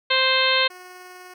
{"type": "harmonic tone", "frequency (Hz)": 523.3, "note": "C5", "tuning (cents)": 0, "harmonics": [1, 2, 3, 4, 5, 6, 7, 8], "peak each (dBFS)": [-25, -25, -25, -25, -25, -25, -25, -25], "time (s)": [0.1, 0.68], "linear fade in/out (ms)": 10}
{"type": "tone with tremolo", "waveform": "10% pulse", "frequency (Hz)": 364.3, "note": "F#4", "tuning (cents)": -27, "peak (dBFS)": -31, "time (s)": [0.7, 1.34], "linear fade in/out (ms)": 5, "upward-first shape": "triangle", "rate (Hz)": 20, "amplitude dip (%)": 25}
{"effects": []}